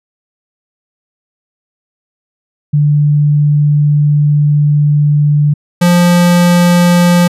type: tone pair in turn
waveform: sine / square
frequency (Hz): 147.4 / 175.29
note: D3 / F3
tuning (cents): +7 / +7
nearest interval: minor third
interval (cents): 300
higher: second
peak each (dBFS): -6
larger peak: neither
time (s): 2.73-5.54 / 5.81-7.28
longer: first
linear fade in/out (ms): 10
effects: resampled to 32000 Hz